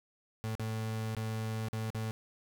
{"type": "tone with dropouts", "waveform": "35% pulse", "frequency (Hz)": 110.5, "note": "A2", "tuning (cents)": 8, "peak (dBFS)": -32, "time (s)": [0.44, 2.11], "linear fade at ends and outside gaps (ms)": 0, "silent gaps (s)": [[0.552, 0.596], [1.149, 1.167], [1.685, 1.73], [1.903, 1.947]], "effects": []}